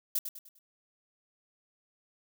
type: noise with echo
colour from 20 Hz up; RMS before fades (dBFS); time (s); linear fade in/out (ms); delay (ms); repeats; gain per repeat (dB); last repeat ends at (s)
violet; -29; 0.15-0.19; 5; 100; 4; -8; 0.59
effects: none